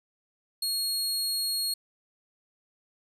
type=tone; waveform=sawtooth; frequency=4300 Hz; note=C8; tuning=47 cents sharp; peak=-24 dBFS; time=0.62-1.74 s; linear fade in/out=5 ms; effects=resampled to 32000 Hz